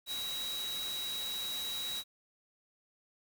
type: tone in noise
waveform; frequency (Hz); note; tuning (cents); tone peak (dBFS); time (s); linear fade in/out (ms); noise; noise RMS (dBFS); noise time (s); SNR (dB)
sine; 3860; B7; -40; -36; 0.06-2.04; 50; white; -43; 0.06-2.04; +4
effects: none